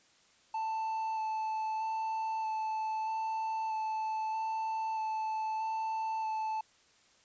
triangle tone with vibrato, 880 Hz, A5, in tune, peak -30 dBFS, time 0.54-6.61 s, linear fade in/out 5 ms, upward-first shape square, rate 0.79 Hz, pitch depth 9 cents each way, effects white hiss -65 dBFS RMS until 7.24 s + resampled to 16000 Hz

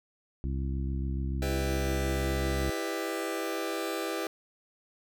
harmonic tone, 67 Hz, C2, 42 cents sharp, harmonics 1 / 2 / 3 / 4 / 5, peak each -30 / -36 / -40 / -42 / -44 dBFS, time 0.44-2.7 s, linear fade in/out 0 ms
sawtooth chord, E minor seventh, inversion none, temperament just, 329.6 / 395.6 / 494.4 / 593.3 Hz, E4 / G4 / B4 / D5, 0 / +16 / +2 / +18 cents, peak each -31 / -32 / -33 / -36 dBFS, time 1.42-4.27 s, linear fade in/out 2 ms
effects none

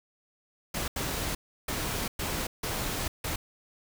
pink noise bursts at uneven times, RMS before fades -32 dBFS, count 6, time 0.74-0.88 / 0.96-1.35 / 1.68-2.08 / 2.19-2.47 / 2.63-3.08 / 3.24-3.36 s, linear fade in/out 5 ms, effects none

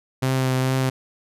sawtooth tone with vibrato, 130.5 Hz, C3, 4 cents flat, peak -15 dBFS, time 0.22-0.9 s, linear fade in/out 10 ms, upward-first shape triangle, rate 2.3 Hz, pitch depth 18 cents each way, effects resampled to 32000 Hz

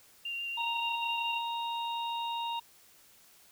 sine tone with vibrato, 2778 Hz, F7, 10 cents flat, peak -34 dBFS, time 0.25-1.42 s, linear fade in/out 5 ms, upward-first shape sine, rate 7.1 Hz, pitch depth 12 cents each way
harmonic tone, 932.3 Hz, A#5, in tune, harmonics 1 / 3 / 4, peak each -33 / -41 / -42 dBFS, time 0.57-2.6 s, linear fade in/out 10 ms
effects white hiss -60 dBFS RMS until 3.51 s

